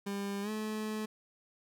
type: tone with pitch glide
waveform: 30% pulse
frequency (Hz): 200 to 215.6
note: G3 to A3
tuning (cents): +35 to -35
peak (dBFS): -32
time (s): 0.06-1.06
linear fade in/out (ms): 10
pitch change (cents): +130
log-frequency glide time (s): 0.42-0.5
effects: none